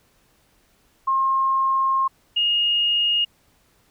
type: tone pair in turn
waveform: sine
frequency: 1069 / 2854 Hz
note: C6 / F7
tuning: +37 / +37 cents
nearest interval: octave + perfect fourth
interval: 1700 cents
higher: second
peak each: -17 dBFS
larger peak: neither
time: 1.07-2.08 / 2.36-3.25 s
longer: first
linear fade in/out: 10 ms
effects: pink hiss -61 dBFS RMS until 3.9 s